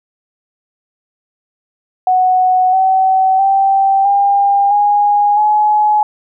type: tone with pitch steps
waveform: sine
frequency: 740 / 759.9 / 780.4 / 801.4 / 823 / 845.1 Hz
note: F#5 / F#5 / G5 / G5 / G#5 / G#5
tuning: 0 / +46 / -8 / +38 / -16 / +30 cents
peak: -8 dBFS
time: 2.07-6.03 s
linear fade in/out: 2 ms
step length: 660 ms
effects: none